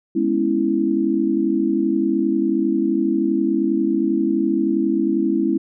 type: chord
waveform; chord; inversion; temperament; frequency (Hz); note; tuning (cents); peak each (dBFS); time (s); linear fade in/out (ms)
sine; C# minor seventh; second; equal; 207.7 / 246.9 / 277.2 / 329.6; G#3 / B3 / C#4 / E4; 0 / 0 / 0 / 0; -23 / -25 / -22 / -19; 0.15-5.58; 10
effects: none